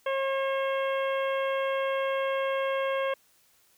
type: harmonic tone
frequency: 540 Hz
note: C#5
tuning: 45 cents flat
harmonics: 1 / 2 / 3 / 4 / 5 / 6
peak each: -27 / -33 / -37 / -39 / -41 / -43 dBFS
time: 0.06-3.14 s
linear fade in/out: 5 ms
effects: white hiss -64 dBFS RMS until 3.77 s